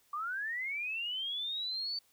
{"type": "linear sweep", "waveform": "sine", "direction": "up", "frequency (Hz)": [1144, 4573], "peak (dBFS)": -34, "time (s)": [0.13, 1.99], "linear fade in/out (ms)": 5, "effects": ["white hiss -69 dBFS RMS until 2.12 s"]}